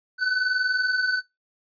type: tone pair together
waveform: square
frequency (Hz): 1488 / 1508.8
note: F#6 / F#6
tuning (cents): +9 / +33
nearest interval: unison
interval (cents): 24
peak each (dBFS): -29 / -23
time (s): 0.18-1.22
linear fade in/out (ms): 50
effects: noise-tail reverb RT60 0.2 s tail -21 dB re dry + resampled to 11025 Hz